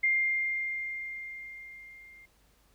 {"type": "tone with level ramp", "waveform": "sine", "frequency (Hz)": 2109, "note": "C7", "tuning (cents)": 13, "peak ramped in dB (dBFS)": [-22, -51], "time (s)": [0.03, 2.26], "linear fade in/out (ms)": 10, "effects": ["added 50 Hz sine -66 dBFS peak until 2.74 s", "pink hiss -67 dBFS RMS until 2.74 s"]}